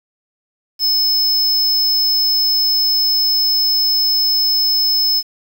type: tone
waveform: square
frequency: 5210 Hz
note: E8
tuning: 21 cents flat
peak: -13 dBFS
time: 0.79-5.23 s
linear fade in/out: 50 ms
effects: 7-bit